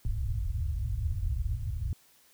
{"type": "low-pass noise", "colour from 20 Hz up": "white", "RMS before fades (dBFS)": -31, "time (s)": [0.05, 1.93], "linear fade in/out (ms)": 2, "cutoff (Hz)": 110, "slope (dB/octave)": 48, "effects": ["white hiss -62 dBFS RMS until 2.33 s"]}